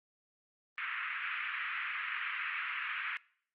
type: band-pass noise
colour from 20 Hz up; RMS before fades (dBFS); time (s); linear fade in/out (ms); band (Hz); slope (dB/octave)
white; -38; 0.78-3.17; 0; 1200 to 2600; 48
effects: noise-tail reverb RT60 0.6 s tail -23 dB re dry + Opus 32 kbps